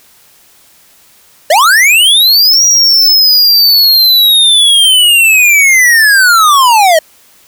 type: linear two-way sweep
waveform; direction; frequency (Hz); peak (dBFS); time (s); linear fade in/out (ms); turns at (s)
square; up then down; 557 to 5770 to 611; -4; 1.5-6.99; 5; 2.64
effects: white hiss -44 dBFS RMS until 7.47 s